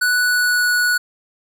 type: tone with pitch glide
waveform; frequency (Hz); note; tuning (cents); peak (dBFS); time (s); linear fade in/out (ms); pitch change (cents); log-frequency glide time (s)
square; 1480 to 1468.9; F#6 to F#6; 0 to -13; -15; 0.01-0.98; 10; -13; 0.2-0.71
effects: none